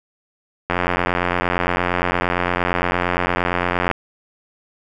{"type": "click train", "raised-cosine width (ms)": 0.5, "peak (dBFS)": -3, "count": 286, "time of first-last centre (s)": [0.7, 3.913], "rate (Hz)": 88.7, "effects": []}